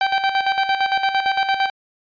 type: tone with tremolo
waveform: sawtooth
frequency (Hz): 778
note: G5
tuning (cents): -13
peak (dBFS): -11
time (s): 0.01-1.7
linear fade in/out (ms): 2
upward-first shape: square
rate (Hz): 8.8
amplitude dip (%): 60
effects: resampled to 11025 Hz